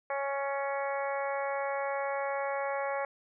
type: harmonic tone with a mistuned harmonic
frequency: 277.2 Hz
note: C#4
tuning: in tune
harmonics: 2 / 3 / 4 / 5 / 6 / 7 / 8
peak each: -33 / -36 / -39 / -43 / -43 / -44 / -43 dBFS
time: 0.1-3.05 s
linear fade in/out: 2 ms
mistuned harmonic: 6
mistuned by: +22 cents
effects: none